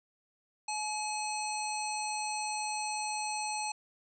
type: harmonic tone with a mistuned harmonic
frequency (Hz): 851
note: G#5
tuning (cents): +42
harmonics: 1 / 3 / 5 / 7 / 9 / 10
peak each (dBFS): -35 / -40 / -42 / -43 / -45 / -45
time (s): 0.68-3.72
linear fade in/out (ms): 5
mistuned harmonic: 10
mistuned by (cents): -48
effects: none